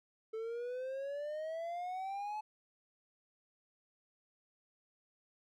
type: exponential sweep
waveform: triangle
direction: up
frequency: 437.8 to 863 Hz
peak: -36 dBFS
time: 0.33-2.41 s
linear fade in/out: 10 ms
effects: none